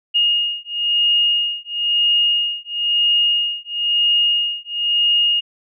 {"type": "beating tone pair", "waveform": "sine", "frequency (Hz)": [2852, 2853], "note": ["F7", "F7"], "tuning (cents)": [36, 36], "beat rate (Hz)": 1, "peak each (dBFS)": [-18, -18], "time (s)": [0.14, 5.41], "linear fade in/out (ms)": 20, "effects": []}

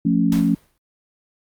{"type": "chord", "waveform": "sine", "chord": "F augmented", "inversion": "none", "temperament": "equal with one note detuned", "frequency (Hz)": [174.61, 221.8, 277.2], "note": ["F3", "A3", "C#4"], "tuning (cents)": [0, 14, 0], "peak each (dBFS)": -19, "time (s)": [0.05, 0.55], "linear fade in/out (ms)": 5}
{"type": "noise with exponential decay", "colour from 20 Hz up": "pink", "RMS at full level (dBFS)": -30, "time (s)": [0.32, 0.78], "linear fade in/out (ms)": 2, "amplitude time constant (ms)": 100}
{"effects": ["Opus 48 kbps"]}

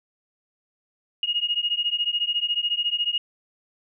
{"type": "beating tone pair", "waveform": "sine", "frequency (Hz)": [2862, 2876], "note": ["F7", "F#7"], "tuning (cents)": [42, -50], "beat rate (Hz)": 14, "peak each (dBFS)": -25, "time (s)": [1.23, 3.18], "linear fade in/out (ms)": 2, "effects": []}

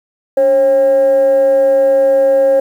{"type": "tone with frequency modulation", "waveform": "sine", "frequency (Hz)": 541, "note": "C#5", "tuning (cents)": -42, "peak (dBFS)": -6, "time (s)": [0.37, 2.6], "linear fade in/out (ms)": 5, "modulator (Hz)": 256, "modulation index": 0.23, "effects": ["tanh soft clip ceiling -4 dBFS", "7-bit"]}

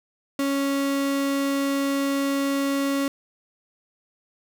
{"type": "tone", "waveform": "35% pulse", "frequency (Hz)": 277.2, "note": "C#4", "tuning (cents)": 0, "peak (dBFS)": -20, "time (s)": [0.39, 3.08], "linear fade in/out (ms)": 2, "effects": []}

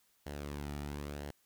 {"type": "tone with flanger", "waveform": "sawtooth", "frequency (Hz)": 72.4, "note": "D2", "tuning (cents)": -24, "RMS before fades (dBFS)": -42, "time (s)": [0.26, 1.31], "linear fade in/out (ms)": 5, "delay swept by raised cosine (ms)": [0.82, 1.92], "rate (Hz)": 0.99, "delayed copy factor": -0.5, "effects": ["white hiss -72 dBFS RMS until 1.45 s"]}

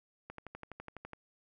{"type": "click train", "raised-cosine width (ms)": 0.5, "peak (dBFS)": -29, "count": 11, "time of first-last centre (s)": [0.3, 1.133], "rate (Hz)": 12, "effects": []}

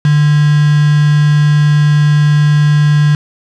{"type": "tone with quantisation", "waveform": "sine", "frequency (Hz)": 148.4, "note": "D3", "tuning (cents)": 18, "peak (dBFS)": -6, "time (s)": [0.05, 3.15], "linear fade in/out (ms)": 2, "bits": 3, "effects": ["low-pass 5000 Hz 12 dB/octave"]}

